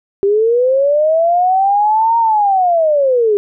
sine linear two-way sweep, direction up then down, 389.8 to 932.3 to 399.2 Hz, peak -9 dBFS, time 0.23-3.37 s, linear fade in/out 0 ms, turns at 2.18 s, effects none

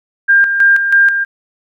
sine tone with tremolo, 1600 Hz, G6, 35 cents sharp, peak -5 dBFS, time 0.28-1.25 s, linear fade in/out 20 ms, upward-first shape square, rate 3.1 Hz, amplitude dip 55%, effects none

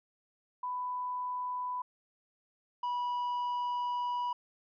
sine / triangle tone pair in turn, 995 / 977.3 Hz, B5 / B5, +13 / -18 cents, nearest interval unison, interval 31 cents, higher first, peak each -33 / -29 dBFS, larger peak second, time 0.63-1.82 / 2.83-4.33 s, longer second, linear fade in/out 5 ms, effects resampled to 11025 Hz

